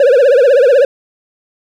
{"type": "tone with vibrato", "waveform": "triangle", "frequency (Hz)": 523.3, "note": "C5", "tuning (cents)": 0, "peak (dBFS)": -3, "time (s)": [0, 0.85], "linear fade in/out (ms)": 2, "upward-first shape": "triangle", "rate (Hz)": 16, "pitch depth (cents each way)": 220, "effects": []}